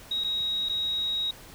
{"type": "tone with dropouts", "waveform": "triangle", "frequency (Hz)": 3800, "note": "A#7", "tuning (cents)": 33, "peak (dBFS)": -22, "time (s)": [0.11, 1.31], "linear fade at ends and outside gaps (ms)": 5, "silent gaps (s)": [[0.239, 0.244], [0.688, 0.695]], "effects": ["tanh soft clip ceiling -24 dBFS", "pink hiss -48 dBFS RMS until 1.54 s"]}